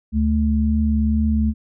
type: tone pair together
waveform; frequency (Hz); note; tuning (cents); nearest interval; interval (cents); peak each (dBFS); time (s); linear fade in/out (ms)
sine; 73.42 / 218; D2 / A3; 0 / -16; octave + perfect fifth; 1884; -18; 0.12-1.54; 50
effects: none